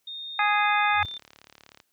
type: tone with pitch glide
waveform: sine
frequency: 3674 to 3576 Hz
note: A#7 to A7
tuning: -26 to +27 cents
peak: -34 dBFS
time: 0.07-1.18 s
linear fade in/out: 5 ms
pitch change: -47 cents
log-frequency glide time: 0.43-0.76 s
type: harmonic tone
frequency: 415.3 Hz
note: G#4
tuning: in tune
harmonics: 2 / 3 / 4 / 5 / 6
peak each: -24 / -26 / -27 / -28 / -29 dBFS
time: 0.39-1.03 s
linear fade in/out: 2 ms
type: tone with exponential growth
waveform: sine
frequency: 91 Hz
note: F#2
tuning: 28 cents flat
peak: -28 dBFS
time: 0.87-1.05 s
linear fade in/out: 0 ms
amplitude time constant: 38 ms
type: click train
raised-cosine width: 0.2 ms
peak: -30 dBFS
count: 29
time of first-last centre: 1.03-1.801 s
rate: 36.3 Hz
effects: white hiss -73 dBFS RMS until 1.92 s + high-pass 60 Hz 12 dB/octave